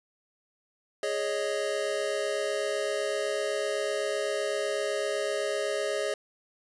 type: chord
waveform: square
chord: Ab suspended fourth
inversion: none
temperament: equal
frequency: 415.3 / 554.4 / 622.3 Hz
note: Ab4 / Db5 / Eb5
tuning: 0 / 0 / 0 cents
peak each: -33 dBFS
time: 1.03-6.14 s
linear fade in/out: 2 ms
effects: resampled to 24000 Hz